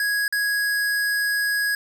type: tone with dropouts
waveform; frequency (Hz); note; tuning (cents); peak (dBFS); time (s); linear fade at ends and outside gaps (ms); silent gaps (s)
square; 1661.2; G#6; 0; -21; 0-1.75; 2; 0.28-0.325
effects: none